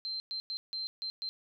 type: tone bursts at uneven times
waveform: sine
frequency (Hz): 4127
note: C8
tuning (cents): -25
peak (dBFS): -34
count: 6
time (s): 0.05-0.2 / 0.31-0.4 / 0.5-0.57 / 0.73-0.87 / 1.02-1.1 / 1.22-1.29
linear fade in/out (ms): 0
effects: none